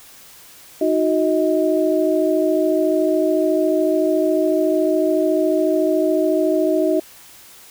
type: tone cluster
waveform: sine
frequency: 313.1 / 367 / 632 Hz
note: D#4 / F#4 / D#5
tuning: +11 / -14 / +27 cents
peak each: -19 dBFS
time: 0.81-7 s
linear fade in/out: 5 ms
effects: white hiss -44 dBFS RMS until 7.7 s

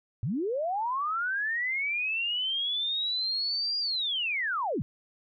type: linear two-way sweep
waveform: sine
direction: up then down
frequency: 96 to 4848 to 96 Hz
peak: -27 dBFS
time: 0.23-4.82 s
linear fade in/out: 0 ms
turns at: 3.79 s
effects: none

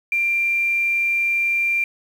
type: tone with quantisation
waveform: sine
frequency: 2374 Hz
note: D7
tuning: 18 cents sharp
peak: -17 dBFS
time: 0.12-1.84 s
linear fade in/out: 2 ms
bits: 7
effects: none

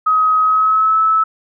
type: tone with pitch glide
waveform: sine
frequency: 1266 to 1303.8 Hz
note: D#6 to E6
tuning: +30 to -19 cents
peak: -10 dBFS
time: 0.06-1.24 s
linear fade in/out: 10 ms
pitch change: +51 cents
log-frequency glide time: 0.41-0.98 s
effects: none

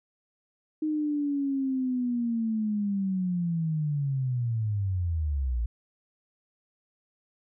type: linear sweep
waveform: sine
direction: down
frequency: 311.1 to 55 Hz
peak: -25 dBFS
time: 0.82-5.66 s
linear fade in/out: 5 ms
effects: none

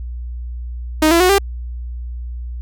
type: tone with pitch steps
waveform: sawtooth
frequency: 311.1 / 337.3 / 365.7 / 396.5 Hz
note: D#4 / E4 / F#4 / G4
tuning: 0 / +40 / -20 / +20 cents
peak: -6 dBFS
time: 1.02-1.384 s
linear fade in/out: 5 ms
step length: 91 ms
effects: added 60 Hz sine -24 dBFS peak until 2.61 s

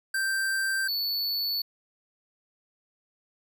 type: tone pair in turn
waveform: square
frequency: 1568 / 4450 Hz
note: G6 / C#8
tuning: 0 / +6 cents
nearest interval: octave + tritone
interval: 1806 cents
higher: second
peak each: -26 / -27 dBFS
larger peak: first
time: 0.14-0.88 / 0.88-1.62 s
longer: neither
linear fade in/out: 5 ms
effects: none

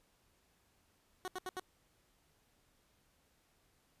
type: tone bursts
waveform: 15% pulse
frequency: 370 Hz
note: F#4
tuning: in tune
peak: -33 dBFS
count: 4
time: 1.25-1.596 s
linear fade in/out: 0 ms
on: 28 ms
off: 78 ms
effects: pink hiss -73 dBFS RMS until 4 s + resampled to 32000 Hz

